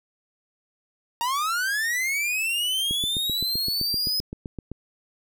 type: linear sweep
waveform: 45% pulse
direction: up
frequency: 921 to 5100 Hz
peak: -23 dBFS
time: 1.21-4.2 s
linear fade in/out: 0 ms
type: click train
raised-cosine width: 3 ms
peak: -20 dBFS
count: 15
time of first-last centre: 2.91-4.716 s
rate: 7.75 Hz
effects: none